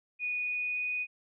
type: tone with pitch glide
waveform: sine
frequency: 2468 to 2482 Hz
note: D#7 to D#7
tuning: -15 to -5 cents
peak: -30 dBFS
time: 0.19-1.07 s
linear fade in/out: 50 ms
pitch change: +10 cents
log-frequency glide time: 0.39-0.92 s
effects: none